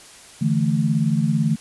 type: chord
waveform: sine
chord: D suspended second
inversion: none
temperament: equal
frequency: 146.83 / 164.81 / 220 Hz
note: D3 / E3 / A3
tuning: 0 / 0 / 0 cents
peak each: -21 dBFS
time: 0.41-1.56 s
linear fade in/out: 10 ms
effects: white hiss -44 dBFS RMS until 1.6 s + resampled to 24000 Hz